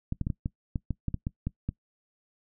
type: clicks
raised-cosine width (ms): 5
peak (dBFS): -17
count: 12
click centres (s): 0.124 / 0.213 / 0.269 / 0.302 / 0.459 / 0.758 / 0.907 / 1.083 / 1.143 / 1.269 / 1.47 / 1.69
effects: noise-tail reverb RT60 0.1 s tail -21 dB re dry